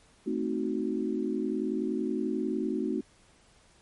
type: chord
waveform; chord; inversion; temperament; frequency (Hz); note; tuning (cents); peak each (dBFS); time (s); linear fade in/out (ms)
sine; A diminished seventh; none; equal with one note detuned; 220 / 260.4 / 311.1 / 370; A3 / C4 / Eb4 / Gb4; 0 / -8 / 0 / 0; -33; 0.26-3.01; 10
effects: pink hiss -61 dBFS RMS until 3.81 s + MP3 48 kbps